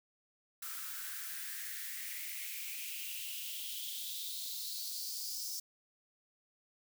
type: noise with high-pass filter sweep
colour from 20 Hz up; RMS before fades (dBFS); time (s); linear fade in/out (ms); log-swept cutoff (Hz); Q
blue; -42; 0.62-5.6; 5; 1300 to 5400; 5.2
effects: none